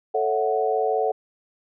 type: chord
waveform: sine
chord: F# minor seventh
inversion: first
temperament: equal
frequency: 440 / 554.4 / 659.3 / 740 Hz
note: A4 / C#5 / E5 / F#5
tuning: 0 / 0 / 0 / 0 cents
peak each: -23 / -28 / -29 / -24 dBFS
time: 0.14-1.12 s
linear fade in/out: 10 ms
effects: none